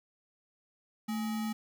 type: tone with sample-and-hold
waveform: sine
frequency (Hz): 220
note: A3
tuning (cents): 0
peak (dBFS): -31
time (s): 1.08-1.53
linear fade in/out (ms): 10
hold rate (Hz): 1050
effects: none